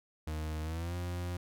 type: tone with pitch glide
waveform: 40% pulse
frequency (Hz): 77.78 to 88.32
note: D#2 to F2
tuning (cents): 0 to +20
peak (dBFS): -34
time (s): 0.27-1.37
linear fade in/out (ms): 5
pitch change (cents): +220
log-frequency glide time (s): 0.62-0.95
effects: none